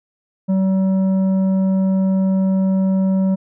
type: tone with tanh clipping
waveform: triangle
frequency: 190.5 Hz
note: G3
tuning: 49 cents flat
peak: -15 dBFS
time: 0.48-3.36 s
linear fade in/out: 20 ms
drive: 12 dB
effects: none